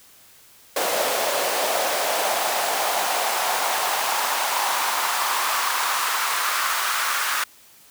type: noise with high-pass filter sweep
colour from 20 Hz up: pink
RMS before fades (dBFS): -23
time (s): 0.76-7.44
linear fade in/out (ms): 5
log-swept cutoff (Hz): 550 to 1300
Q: 2.6
effects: white hiss -51 dBFS RMS until 7.9 s